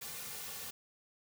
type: noise with comb filter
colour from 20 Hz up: white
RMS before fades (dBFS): -44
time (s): 0.01-0.71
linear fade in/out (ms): 10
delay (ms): 3.1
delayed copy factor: -0.8
effects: none